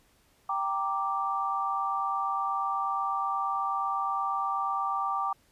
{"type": "chord", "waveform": "sine", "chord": "G minor", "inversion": "none", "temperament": "equal", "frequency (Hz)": [784, 932.3, 1174.7], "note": ["G5", "Bb5", "D6"], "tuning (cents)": [0, 0, 0], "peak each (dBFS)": [-32, -35, -29], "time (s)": [0.49, 5.33], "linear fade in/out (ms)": 5, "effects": ["pink hiss -65 dBFS RMS until 5.51 s", "resampled to 32000 Hz"]}